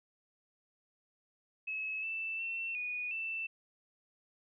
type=tone with pitch steps; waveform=sine; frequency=2581 / 2654 / 2698 / 2466 / 2663 Hz; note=E7 / E7 / E7 / D#7 / E7; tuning=-37 / +11 / +40 / -16 / +17 cents; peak=-35 dBFS; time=1.67-3.47 s; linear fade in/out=10 ms; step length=360 ms; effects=none